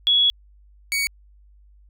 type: tone pair in turn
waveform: sine / sawtooth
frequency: 3362 / 2244 Hz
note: G#7 / C#7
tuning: +20 / +21 cents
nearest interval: perfect fifth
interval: 699 cents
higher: first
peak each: -14 / -17 dBFS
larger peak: first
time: 0.07-0.3 / 0.92-1.07 s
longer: first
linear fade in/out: 0 ms
effects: added 50 Hz sine -49 dBFS peak until 1.89 s